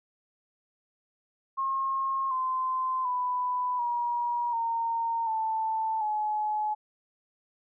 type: tone with pitch steps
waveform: sine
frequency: 1076 / 1034.6 / 994.7 / 956.4 / 919.6 / 884.1 / 850.1 Hz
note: C6 / C6 / B5 / A#5 / A#5 / A5 / G#5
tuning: +48 / -20 / +12 / +44 / -24 / +8 / +40 cents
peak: -26 dBFS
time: 1.57-6.75 s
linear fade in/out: 20 ms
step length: 740 ms
effects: none